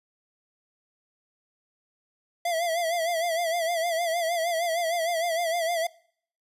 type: tone with vibrato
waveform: square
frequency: 673 Hz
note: E5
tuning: 36 cents sharp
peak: -25 dBFS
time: 2.45-5.87 s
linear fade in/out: 5 ms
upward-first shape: sine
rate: 6.5 Hz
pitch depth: 79 cents each way
effects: noise-tail reverb RT60 0.6 s tail -23 dB re dry + resampled to 32000 Hz